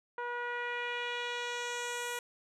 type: tone with low-pass filter sweep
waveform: 10% pulse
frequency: 482.9 Hz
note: B4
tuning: 39 cents flat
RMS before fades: -37 dBFS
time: 0.18-2.19 s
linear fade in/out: 2 ms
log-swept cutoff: 1200 to 11000 Hz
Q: 1.5
effects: none